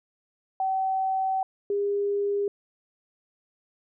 sine tone pair in turn, 764 / 404.7 Hz, G5 / G#4, -45 / -45 cents, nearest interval major seventh, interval 1100 cents, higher first, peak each -23 dBFS, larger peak neither, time 0.6-1.43 / 1.7-2.48 s, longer first, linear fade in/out 2 ms, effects none

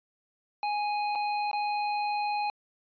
square tone with dropouts, 830.6 Hz, G#5, in tune, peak -28 dBFS, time 0.63-2.5 s, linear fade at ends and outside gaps 1 ms, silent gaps 1.152-1.156 / 1.514-1.531 s, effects resampled to 11025 Hz

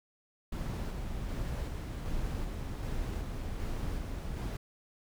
brown noise with tremolo, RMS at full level -35 dBFS, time 0.52-4.57 s, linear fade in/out 5 ms, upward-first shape square, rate 1.3 Hz, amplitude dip 25%, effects none

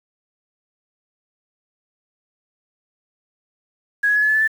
sine tone with pitch steps, 1661 / 1677.4 / 1693.9 / 1710.7 / 1727.5 / 1744.6 / 1761.8 Hz, G#6 / G#6 / G#6 / A6 / A6 / A6 / A6, 0 / +17 / +34 / -49 / -32 / -15 / +2 cents, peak -14 dBFS, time 4.03-4.478 s, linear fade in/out 10 ms, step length 64 ms, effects 7-bit

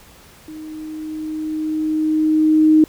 sine tone with level ramp, 311.1 Hz, D#4, in tune, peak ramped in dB -31 to -7 dBFS, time 0.48-2.84 s, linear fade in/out 2 ms, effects pink hiss -46 dBFS RMS until 2.88 s

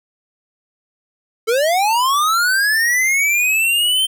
square linear sweep, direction up, 430 to 3136 Hz, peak -14 dBFS, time 1.47-4.07 s, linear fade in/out 20 ms, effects none

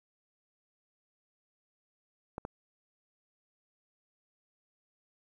clicks, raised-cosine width 1 ms, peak -23 dBFS, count 2, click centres 2.381 / 2.451 s, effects 10-bit

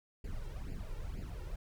brown noise with flanger, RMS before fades -41 dBFS, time 0.24-1.56 s, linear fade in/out 5 ms, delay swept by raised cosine 0.41 to 2.21 ms, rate 2.1 Hz, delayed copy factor +0.8, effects none

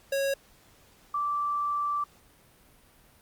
square / sine tone pair in turn, 550 / 1167.6 Hz, C#5 / D6, -14 / -10 cents, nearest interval octave + minor second, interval 1304 cents, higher second, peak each -26 dBFS, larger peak neither, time 0.12-0.34 / 1.14-2.04 s, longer second, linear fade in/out 5 ms, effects pink hiss -59 dBFS RMS until 3.21 s + Opus 48 kbps

